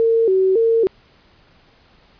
sine tone with vibrato, 415.3 Hz, G#4, in tune, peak -12 dBFS, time 0-0.87 s, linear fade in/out 0 ms, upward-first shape square, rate 1.8 Hz, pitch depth 160 cents each way, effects pink hiss -53 dBFS RMS until 2.19 s + resampled to 11025 Hz

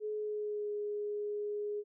sine tone with pitch glide, 425.4 to 415.4 Hz, G#4 to G#4, +42 to 0 cents, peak -34 dBFS, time 0-1.84 s, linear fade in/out 50 ms, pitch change -42 cents, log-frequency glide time 0.12-0.71 s, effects none

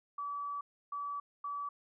sine tone bursts at uneven times, 1148 Hz, D6, 40 cents flat, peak -36 dBFS, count 3, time 0.18-0.61 / 0.92-1.2 / 1.44-1.69 s, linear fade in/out 5 ms, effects none

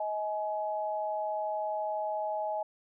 sine tone pair together, 632 / 843.6 Hz, D#5 / G#5, +27 / +27 cents, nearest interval perfect fourth, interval 500 cents, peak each -33 / -33 dBFS, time 0-2.63 s, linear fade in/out 5 ms, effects none

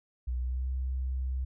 sine tone with pitch glide, 61.74 to 64.62 Hz, B1 to C2, 0 to -21 cents, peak -29 dBFS, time 0.27-1.45 s, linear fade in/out 10 ms, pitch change +79 cents, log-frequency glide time 0.39-0.67 s, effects none

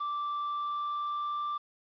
triangle tone with pitch glide, 1171 to 1178.5 Hz, D6 to D6, -5 to +6 cents, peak -29 dBFS, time 0-1.58 s, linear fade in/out 10 ms, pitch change +11 cents, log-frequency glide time 0.43-1.41 s, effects resampled to 11025 Hz + 10-bit

